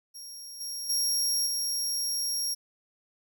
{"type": "tone with level steps", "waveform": "25% pulse", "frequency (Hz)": 5588, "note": "F8", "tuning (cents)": 0, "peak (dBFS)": [-36, -29, -20, -23], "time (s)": [0.14, 2.55], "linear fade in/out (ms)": 20, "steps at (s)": [0.6, 0.89, 1.46], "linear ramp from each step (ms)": 10, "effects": []}